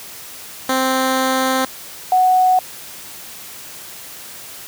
10% pulse / sine tone pair in turn, 261.6 / 739.9 Hz, C4 / F#5, 0 / 0 cents, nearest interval octave + tritone, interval 1800 cents, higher second, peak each -7 / -10 dBFS, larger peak first, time 0.69-1.65 / 2.12-2.59 s, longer first, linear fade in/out 2 ms, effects white hiss -35 dBFS RMS until 4.67 s + high-pass 60 Hz 12 dB/octave

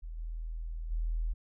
sine tone with level steps, 40.66 Hz, E1, 23 cents flat, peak -38 / -35 / -29 dBFS, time 0.02-1.34 s, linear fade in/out 20 ms, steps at 0.17 / 0.9 s, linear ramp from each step 20 ms, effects none

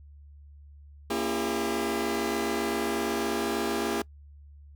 sawtooth chord, A# diminished seventh, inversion none, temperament just, 233.1 / 279.7 / 335.6 / 402.8 Hz, A#3 / C#4 / E4 / G4, 0 / +16 / +31 / +47 cents, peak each -29 / -32 / -28 / -27 dBFS, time 1.1-4.02 s, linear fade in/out 5 ms, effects noise-tail reverb RT60 0.1 s tail -24 dB re dry + added 72 Hz sine -47 dBFS peak until 4.75 s

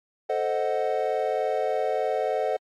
triangle chord, A diminished seventh, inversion none, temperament equal, 440 / 523.3 / 622.3 / 740 Hz, A4 / C5 / Eb5 / Gb5, 0 / 0 / 0 / 0 cents, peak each -27 dBFS, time 0.29-2.57 s, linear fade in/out 10 ms, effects AAC 64 kbps

